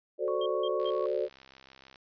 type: chord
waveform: sine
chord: D dominant seventh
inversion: first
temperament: equal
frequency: 370 / 440 / 523.3 / 587.3 Hz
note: F#4 / A4 / C5 / D5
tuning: 0 / 0 / 0 / 0 cents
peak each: -33 dBFS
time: 0.18-1.29 s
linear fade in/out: 50 ms
type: tone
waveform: sine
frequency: 1110 Hz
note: C#6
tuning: 2 cents sharp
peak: -37 dBFS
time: 0.28-1.06 s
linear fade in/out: 0 ms
type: tone bursts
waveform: sine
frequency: 3198 Hz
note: G7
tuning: 34 cents sharp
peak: -38 dBFS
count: 3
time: 0.41-0.903 s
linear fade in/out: 5 ms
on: 51 ms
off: 170 ms
type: click train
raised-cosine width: 0.2 ms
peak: -34 dBFS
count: 78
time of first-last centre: 0.8-1.958 s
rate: 66.5 Hz
effects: resampled to 11025 Hz